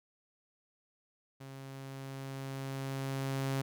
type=tone with level ramp; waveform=sawtooth; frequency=135.3 Hz; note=C#3; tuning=42 cents flat; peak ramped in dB=-42 to -27 dBFS; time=1.4-3.62 s; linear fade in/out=10 ms; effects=none